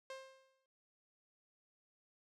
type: tone with exponential decay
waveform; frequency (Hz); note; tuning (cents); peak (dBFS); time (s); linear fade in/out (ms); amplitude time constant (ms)
sawtooth; 530; C5; +22; -40; 0.1-0.66; 2; 120
effects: low-pass 7000 Hz 12 dB/octave